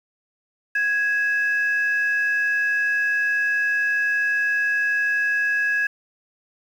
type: tone pair together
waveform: sine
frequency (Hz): 1661.2 / 2613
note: G#6 / E7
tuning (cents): 0 / -16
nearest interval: minor sixth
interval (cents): 784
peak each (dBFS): -18 / -29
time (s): 0.75-5.87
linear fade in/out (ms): 5
effects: tanh soft clip ceiling -13 dBFS + 8-bit